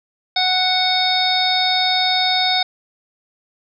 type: harmonic tone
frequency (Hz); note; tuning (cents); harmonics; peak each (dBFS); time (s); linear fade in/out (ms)
740; F#5; 0; 1 / 2 / 3 / 5 / 6 / 7; -20 / -28 / -24 / -18 / -25 / -25; 0.36-2.63; 5
effects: none